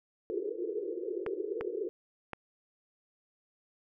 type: band-pass noise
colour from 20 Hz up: pink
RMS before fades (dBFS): -36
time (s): 0.3-1.89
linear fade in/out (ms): 0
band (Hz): 340 to 480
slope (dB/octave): 96
type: clicks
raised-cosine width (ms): 0.5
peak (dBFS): -22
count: 3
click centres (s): 1.264 / 1.61 / 2.333
effects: none